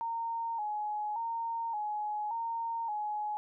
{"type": "tone with vibrato", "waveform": "sine", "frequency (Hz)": 880, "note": "A5", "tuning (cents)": 0, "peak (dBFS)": -32, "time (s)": [0.01, 3.37], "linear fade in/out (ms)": 0, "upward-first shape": "square", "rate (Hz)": 0.87, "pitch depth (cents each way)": 77, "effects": []}